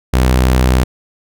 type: tone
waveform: sawtooth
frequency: 63.4 Hz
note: B1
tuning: 46 cents sharp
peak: -5 dBFS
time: 0.13-0.84 s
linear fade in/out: 10 ms
effects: none

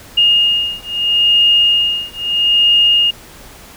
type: beating tone pair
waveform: sine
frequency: 2842 / 2842.77 Hz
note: F7 / F7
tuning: +30 / +30 cents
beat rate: 0.77 Hz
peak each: -13 / -13 dBFS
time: 0.17-3.11 s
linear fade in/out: 10 ms
effects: pink hiss -38 dBFS RMS until 3.76 s

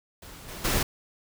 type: noise with level steps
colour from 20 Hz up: pink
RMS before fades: -45 / -39 / -25 dBFS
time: 0.22-0.83 s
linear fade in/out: 5 ms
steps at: 0.48 / 0.64 s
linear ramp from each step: 10 ms
effects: none

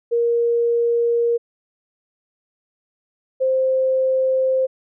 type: tone pair in turn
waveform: sine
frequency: 470 / 523.2 Hz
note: A#4 / C5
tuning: +14 / 0 cents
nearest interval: major second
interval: 186 cents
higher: second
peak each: -15 dBFS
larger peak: neither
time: 0.11-1.38 / 3.4-4.67 s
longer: neither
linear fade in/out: 20 ms
effects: none

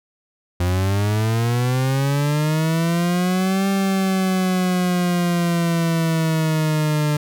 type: linear two-way sweep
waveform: 40% pulse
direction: up then down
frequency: 87.31 to 196 to 148.6 Hz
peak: -16 dBFS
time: 0.6-7.17 s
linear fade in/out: 5 ms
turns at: 3.68 s
effects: none

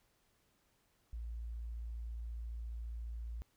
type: tone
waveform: sine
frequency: 57.3 Hz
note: A#1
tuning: 29 cents flat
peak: -40 dBFS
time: 1.13-3.42 s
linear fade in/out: 0 ms
effects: pink hiss -75 dBFS RMS until 3.56 s

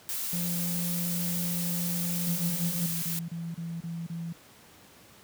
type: noise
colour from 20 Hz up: blue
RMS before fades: -33 dBFS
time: 0.09-3.19 s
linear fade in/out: 0 ms
type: tone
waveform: triangle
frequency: 174.1 Hz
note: F3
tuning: 5 cents flat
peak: -28 dBFS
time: 0.33-2.86 s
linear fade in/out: 0 ms
type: tone bursts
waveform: sine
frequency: 167.4 Hz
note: E3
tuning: 27 cents sharp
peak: -32 dBFS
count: 8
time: 2.27-4.327 s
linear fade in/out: 5 ms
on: 230 ms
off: 31 ms
effects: pink hiss -54 dBFS RMS until 5.23 s + high-pass 100 Hz 12 dB/octave

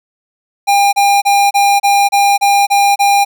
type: tone bursts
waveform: square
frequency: 803 Hz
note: G5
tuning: 41 cents sharp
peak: -8 dBFS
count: 9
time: 0.67-3.25 s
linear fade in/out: 20 ms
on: 260 ms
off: 30 ms
effects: none

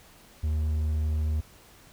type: tone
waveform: triangle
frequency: 77 Hz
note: D#2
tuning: 17 cents flat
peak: -22 dBFS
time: 0.43-1.41 s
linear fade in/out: 10 ms
effects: pink hiss -54 dBFS RMS until 1.92 s

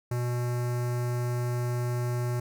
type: tone with notch filter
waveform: square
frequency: 121.9 Hz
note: B2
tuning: 22 cents flat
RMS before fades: -29 dBFS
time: 0.11-2.4 s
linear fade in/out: 5 ms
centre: 3300 Hz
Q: 0.93
effects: none

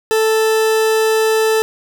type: tone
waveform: 40% pulse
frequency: 440 Hz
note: A4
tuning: in tune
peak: -11 dBFS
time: 0.11-1.62 s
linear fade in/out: 0 ms
effects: none

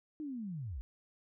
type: linear sweep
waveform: sine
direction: down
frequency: 314.5 to 49 Hz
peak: -38 dBFS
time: 0.2-0.81 s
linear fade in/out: 0 ms
effects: none

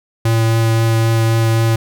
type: tone with vibrato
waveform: square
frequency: 113.4 Hz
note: A#2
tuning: 47 cents flat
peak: -12 dBFS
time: 0.25-1.76 s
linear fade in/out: 5 ms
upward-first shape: triangle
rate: 3.8 Hz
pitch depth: 10 cents each way
effects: none

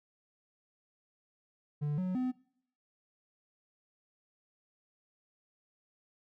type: tone with pitch steps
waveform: triangle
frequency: 147.3 / 184 / 254 Hz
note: D3 / F#3 / B3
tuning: +6 / -9 / +49 cents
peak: -28 dBFS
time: 1.81-2.32 s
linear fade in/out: 20 ms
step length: 170 ms
effects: noise-tail reverb RT60 0.6 s tail -20 dB re dry

